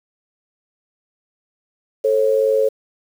sine tone pair together, 440 / 542.4 Hz, A4 / C#5, 0 / -38 cents, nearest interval major third, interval 362 cents, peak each -16 dBFS, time 2.04-2.69 s, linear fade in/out 10 ms, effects 7-bit

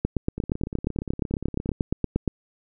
two click trains, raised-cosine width 3 ms, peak -18 / -9 dBFS, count 24 / 20, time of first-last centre 0.38-1.717 / 0.05-2.277 s, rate 17.2 / 8.53 Hz, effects none

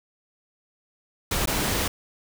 pink noise with dropouts, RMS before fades -25 dBFS, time 1.31-1.88 s, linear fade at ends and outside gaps 5 ms, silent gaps 1.458-1.473 s, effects none

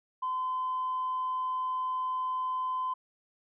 sine tone, 1024 Hz, C6, 38 cents flat, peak -28 dBFS, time 0.22-2.94 s, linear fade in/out 10 ms, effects tanh soft clip ceiling -25 dBFS

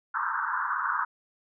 white band-pass noise, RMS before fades -29 dBFS, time 0.14-1.05 s, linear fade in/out 10 ms, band 920 to 1600 Hz, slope 96 dB/octave, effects none

